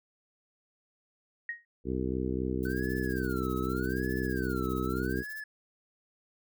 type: tone with exponential decay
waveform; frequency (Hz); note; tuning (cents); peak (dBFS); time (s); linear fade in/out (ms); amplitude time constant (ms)
sine; 1876; A#6; +11; -29; 1.49-1.65; 2; 34
type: harmonic tone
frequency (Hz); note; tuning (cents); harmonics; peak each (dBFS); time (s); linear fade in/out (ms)
63.9; C2; -40; 1 / 2 / 3 / 4 / 5 / 6 / 7; -36 / -38 / -37 / -36 / -36 / -36 / -40; 1.84-5.24; 50
type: noise with tremolo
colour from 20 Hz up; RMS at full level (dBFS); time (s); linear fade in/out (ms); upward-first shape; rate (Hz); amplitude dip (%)
violet; -47; 2.63-5.41; 0; sine; 15; 90
type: tone with vibrato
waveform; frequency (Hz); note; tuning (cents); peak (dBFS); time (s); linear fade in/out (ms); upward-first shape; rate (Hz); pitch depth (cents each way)
triangle; 1489; F#6; +11; -36; 2.65-5.44; 5; sine; 0.83; 260
effects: none